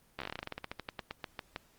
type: slowing click train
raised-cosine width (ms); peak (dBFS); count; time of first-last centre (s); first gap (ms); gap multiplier
0.3; -21; 23; 0.19-1.561; 13; 1.13
effects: pink hiss -66 dBFS RMS until 1.78 s + Opus 24 kbps